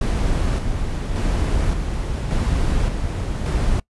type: noise with tremolo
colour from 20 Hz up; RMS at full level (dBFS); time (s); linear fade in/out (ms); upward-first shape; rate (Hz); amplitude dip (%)
brown; -19; 0.01-3.8; 5; square; 0.87; 40
effects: noise-tail reverb RT60 0.1 s tail -23 dB re dry + resampled to 24000 Hz